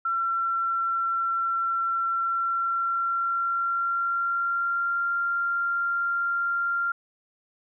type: tone with pitch glide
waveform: sine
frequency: 1356 to 1387.7 Hz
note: E6 to F6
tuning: +49 to -11 cents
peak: -23 dBFS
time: 0.05-6.92 s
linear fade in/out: 5 ms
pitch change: +40 cents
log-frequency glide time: 2.07-5.11 s
effects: none